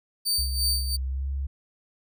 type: tone with tremolo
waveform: sawtooth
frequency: 4600 Hz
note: D8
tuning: 37 cents flat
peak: -19 dBFS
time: 0.25-0.97 s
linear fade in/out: 20 ms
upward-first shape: sine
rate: 2.9 Hz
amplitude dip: 75%
type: tone with pitch glide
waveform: sine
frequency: 65.41 to 68.42 Hz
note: C2 to C#2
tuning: 0 to -22 cents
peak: -26 dBFS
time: 0.38-1.47 s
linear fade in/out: 10 ms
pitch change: +78 cents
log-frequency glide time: 1.06-1.28 s
effects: none